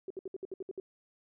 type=tone bursts; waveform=sine; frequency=380.1 Hz; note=F#4; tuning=47 cents sharp; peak=-36 dBFS; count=9; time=0.08-0.8 s; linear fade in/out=2 ms; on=24 ms; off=63 ms; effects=none